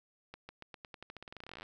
accelerating click train, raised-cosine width 0.3 ms, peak -30 dBFS, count 26, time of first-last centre 0.34-1.63 s, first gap 150 ms, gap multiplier 0.89, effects none

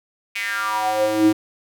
square tone with high-pass filter sweep, 107.5 Hz, A2, 40 cents flat, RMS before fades -20 dBFS, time 0.35-1.33 s, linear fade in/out 10 ms, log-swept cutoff 2400 to 270 Hz, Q 6.2, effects none

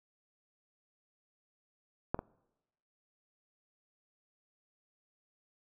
clicks, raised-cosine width 1 ms, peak -16 / -23 dBFS, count 2, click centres 2.145 / 2.191 s, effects noise-tail reverb RT60 1.0 s tail -25 dB re dry

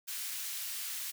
white high-pass noise, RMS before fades -39 dBFS, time 0.07-1.12 s, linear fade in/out 20 ms, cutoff 1800 Hz, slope 12 dB/octave, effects none

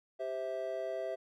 triangle chord, C major, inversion second, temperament just, 392.4 / 523.3 / 654.1 Hz, G4 / C5 / E5, +2 / 0 / -14 cents, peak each -40 / -39 / -35 dBFS, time 0.19-1.16 s, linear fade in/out 20 ms, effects none

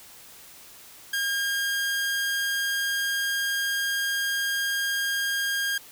sawtooth tone, 1616 Hz, G#6, 48 cents flat, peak -21 dBFS, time 1.13-5.78 s, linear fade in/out 5 ms, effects white hiss -48 dBFS RMS until 5.91 s

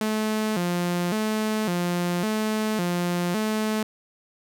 sawtooth tone with vibrato, 194.9 Hz, G3, 10 cents flat, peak -19 dBFS, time 0.01-3.83 s, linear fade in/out 2 ms, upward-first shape square, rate 0.9 Hz, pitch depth 180 cents each way, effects none

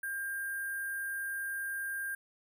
sine tone with sample-and-hold, 1600 Hz, G6, 35 cents sharp, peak -34 dBFS, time 0.03-2.15 s, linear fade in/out 5 ms, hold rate 11025 Hz, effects none

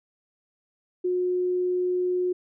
sine tone, 361.8 Hz, F#4, 39 cents flat, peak -22 dBFS, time 1.04-2.33 s, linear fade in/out 10 ms, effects none

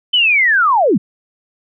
sine linear sweep, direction down, 3077 to 148.6 Hz, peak -9 dBFS, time 0.13-0.98 s, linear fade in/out 10 ms, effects none

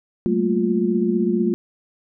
sine tone cluster, 190.3 / 219 / 234.6 / 352.4 Hz, F#3 / A3 / A#3 / F4, +49 / -8 / +11 / +16 cents, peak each -23 / -21 / -26 / -21 dBFS, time 0.26-1.54 s, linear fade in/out 0 ms, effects none

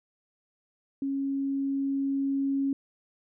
sine tone with level ramp, 274.6 Hz, C#4, 16 cents flat, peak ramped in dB -27 to -24 dBFS, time 1.02-2.73 s, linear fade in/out 2 ms, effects none

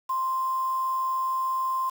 sine tone with quantisation, 1046.5 Hz, C6, in tune, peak -24 dBFS, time 0.09-1.9 s, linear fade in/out 10 ms, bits 7, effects none

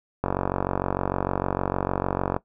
click train, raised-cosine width 1 ms, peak -9 dBFS, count 100, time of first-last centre 0.24-2.364 s, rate 46.6 Hz, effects noise-tail reverb RT60 0.1 s tail -17 dB re dry

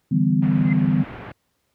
sine chord, E minor seventh, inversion third, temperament equal with one note detuned, 146.83 / 164.81 / 196 / 252 Hz, D3 / E3 / G3 / B3, 0 / 0 / 0 / +35 cents, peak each -21 dBFS, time 0.11-1.04 s, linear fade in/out 10 ms
pink low-pass noise, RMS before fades -36 dBFS, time 0.42-1.32 s, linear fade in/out 5 ms, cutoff 2400 Hz, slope 24 dB/octave
sine tone with exponential growth, 2065 Hz, C7, 23 cents flat, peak -25 dBFS, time 0.6-0.73 s, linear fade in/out 5 ms, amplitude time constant 28 ms
effects pink hiss -70 dBFS RMS until 1.74 s + high-pass 60 Hz 12 dB/octave

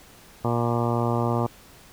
harmonic tone, 118.4 Hz, A#2, 27 cents sharp, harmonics 1 / 2 / 3 / 4 / 5 / 6 / 7 / 8 / 9 / 10, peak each -25 / -28 / -30 / -31 / -32 / -33 / -33 / -34 / -35 / -35 dBFS, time 0.44-1.47 s, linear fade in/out 10 ms, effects pink hiss -50 dBFS RMS until 1.92 s

